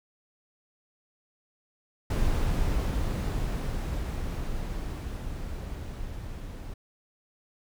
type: noise with level ramp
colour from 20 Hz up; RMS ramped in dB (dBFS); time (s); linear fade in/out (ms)
brown; -25 to -39; 2.1-6.74; 5
effects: none